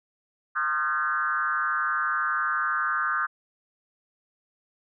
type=tone with frequency modulation; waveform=sine; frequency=1374 Hz; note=F6; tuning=29 cents flat; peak=-23 dBFS; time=0.55-3.27 s; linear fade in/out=20 ms; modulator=152 Hz; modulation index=1.6; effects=none